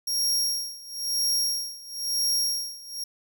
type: tone with tremolo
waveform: sawtooth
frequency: 5588 Hz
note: F8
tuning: in tune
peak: -19 dBFS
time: 0.07-3.04 s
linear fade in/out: 5 ms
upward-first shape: sine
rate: 1 Hz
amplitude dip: 90%
effects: none